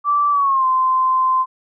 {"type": "tone with pitch glide", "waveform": "sine", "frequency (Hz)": [1164, 1037], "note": ["D6", "C6"], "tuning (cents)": [-16, -16], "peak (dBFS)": -13, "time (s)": [0.04, 1.46], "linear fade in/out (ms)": 50, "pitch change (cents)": -200, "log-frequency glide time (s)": [0.31, 0.66], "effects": []}